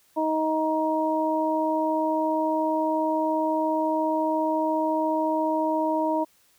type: harmonic tone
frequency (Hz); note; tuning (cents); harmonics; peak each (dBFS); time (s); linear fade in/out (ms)
314.3; D#4; +18; 1 / 2 / 3; -26 / -26 / -26; 0.16-6.25; 20
effects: white hiss -62 dBFS RMS until 6.58 s